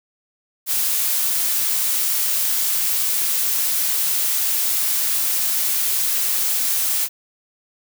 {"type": "noise", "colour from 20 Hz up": "blue", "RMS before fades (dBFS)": -20, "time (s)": [0.66, 7.09], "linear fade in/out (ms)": 50, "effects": []}